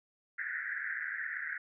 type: band-pass noise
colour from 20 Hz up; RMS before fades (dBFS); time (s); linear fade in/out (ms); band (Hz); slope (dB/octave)
pink; -38; 0.38-1.58; 5; 1500 to 2000; 96
effects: none